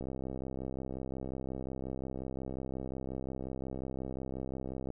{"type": "click train", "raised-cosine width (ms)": 2, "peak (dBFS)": -26, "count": 322, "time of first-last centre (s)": [0.01, 4.903], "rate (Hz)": 65.6, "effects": []}